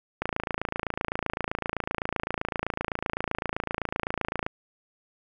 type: click train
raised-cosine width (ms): 0.5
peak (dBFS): -12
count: 119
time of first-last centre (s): 0.22-4.465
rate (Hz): 27.8
effects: none